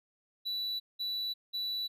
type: tone bursts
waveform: triangle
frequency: 3951 Hz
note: B7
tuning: in tune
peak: -31 dBFS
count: 3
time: 0.45-1.88 s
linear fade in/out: 20 ms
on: 350 ms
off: 190 ms
effects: none